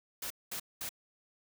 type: noise bursts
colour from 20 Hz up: white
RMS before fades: -39 dBFS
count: 3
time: 0.22-0.892 s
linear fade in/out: 5 ms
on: 84 ms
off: 210 ms
effects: none